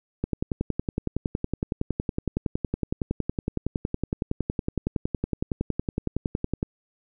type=click train; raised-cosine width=3 ms; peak=-12 dBFS; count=70; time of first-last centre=0.24-6.629 s; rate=10.8 Hz; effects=none